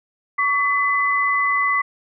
sine tone pair together, 1128.6 / 2011 Hz, C#6 / B6, +31 / +31 cents, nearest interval minor seventh, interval 1000 cents, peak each -19 dBFS, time 0.38-1.82 s, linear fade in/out 10 ms, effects none

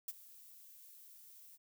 violet noise with ADSR envelope, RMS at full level -39 dBFS, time 0.08-1.58 s, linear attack 4 ms, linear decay 34 ms, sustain -19 dB, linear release 33 ms, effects none

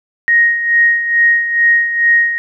sine tone with tremolo, 1872 Hz, A#6, 7 cents sharp, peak -6 dBFS, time 0.28-2.38 s, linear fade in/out 0 ms, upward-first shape sine, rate 2.3 Hz, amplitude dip 65%, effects none

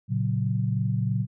sine chord, F# major, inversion first, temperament just, 115.62 / 138.75 / 185 Hz, A#2 / C#3 / F#3, -14 / +2 / 0 cents, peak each -25 / -28 / -29 dBFS, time 0.08-1.27 s, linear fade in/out 50 ms, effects none

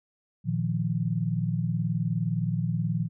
sine chord, Bb suspended fourth, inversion none, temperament equal, 116.54 / 155.56 / 174.61 Hz, Bb2 / Eb3 / F3, 0 / 0 / 0 cents, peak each -29 dBFS, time 0.44-3.09 s, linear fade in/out 50 ms, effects none

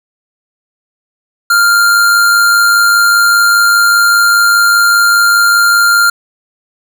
square tone with amplitude modulation, 1396.9 Hz, F6, in tune, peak -5 dBFS, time 1.5-6.1 s, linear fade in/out 5 ms, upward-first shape sine, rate 105 Hz, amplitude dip 30%, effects none

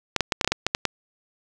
clicks, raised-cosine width 0.2 ms, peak -3 dBFS, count 10, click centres 0.163 / 0.207 / 0.322 / 0.412 / 0.446 / 0.476 / 0.52 / 0.666 / 0.749 / 0.853 s, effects none

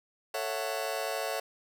sawtooth chord, F# minor seventh, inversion first, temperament just, 444 / 555 / 666 / 740 Hz, A4 / C#5 / E5 / F#5, +16 / +2 / +18 / 0 cents, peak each -34 / -32 / -32 / -34 dBFS, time 0.34-1.4 s, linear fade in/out 5 ms, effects none

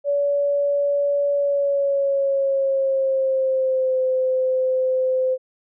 sine tone with pitch glide, 570 to 516.7 Hz, C#5 to C5, +48 to -22 cents, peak -17 dBFS, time 0.04-5.38 s, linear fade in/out 50 ms, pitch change -170 cents, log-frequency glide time 1.32-3.99 s, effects none

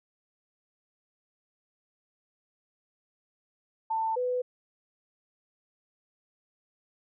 sine tone pair in turn, 891 / 498.6 Hz, A5 / B4, +22 / +16 cents, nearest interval minor seventh, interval 1006 cents, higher first, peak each -26 dBFS, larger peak neither, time 3.9-4.16 / 4.16-4.42 s, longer neither, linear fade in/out 10 ms, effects none

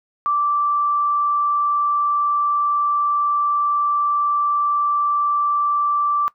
sine tone, 1169 Hz, D6, 8 cents flat, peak -16 dBFS, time 0.26-6.28 s, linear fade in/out 0 ms, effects noise-tail reverb RT60 0.1 s tail -18 dB re dry

